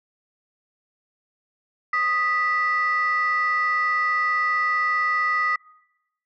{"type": "tone pair together", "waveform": "sine", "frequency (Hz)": [1244.5, 1964.6], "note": ["D#6", "B6"], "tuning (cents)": [0, -10], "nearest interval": "minor sixth", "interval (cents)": 790, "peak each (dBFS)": -21, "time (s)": [1.93, 5.56], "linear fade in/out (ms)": 5, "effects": ["noise-tail reverb RT60 1.0 s tail -25 dB re dry", "tanh soft clip ceiling -14 dBFS"]}